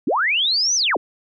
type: linear two-way sweep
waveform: sine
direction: up then down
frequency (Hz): 191.5 to 6210 to 191.5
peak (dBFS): -16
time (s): 0.07-0.97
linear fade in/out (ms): 5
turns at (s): 0.75
effects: none